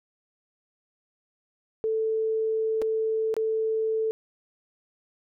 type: tone with dropouts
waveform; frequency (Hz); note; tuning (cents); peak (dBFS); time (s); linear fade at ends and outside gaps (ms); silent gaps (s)
sine; 441.5; A4; +6; -23; 1.84-4.11; 0; 2.817-2.821 / 3.341-3.366
effects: none